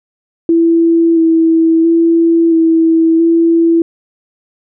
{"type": "tone with vibrato", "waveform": "sine", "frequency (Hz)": 329.6, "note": "E4", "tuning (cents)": 0, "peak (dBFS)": -6, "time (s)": [0.49, 3.82], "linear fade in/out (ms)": 2, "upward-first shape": "square", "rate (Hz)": 0.74, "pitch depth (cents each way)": 17, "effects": []}